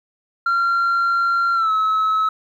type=tone with pitch glide; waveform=sine; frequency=1377 to 1292.2 Hz; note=F6 to E6; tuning=-25 to -35 cents; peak=-13 dBFS; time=0.46-2.29 s; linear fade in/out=5 ms; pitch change=-110 cents; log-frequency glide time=1.54-1.71 s; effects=tanh soft clip ceiling -14 dBFS + 9-bit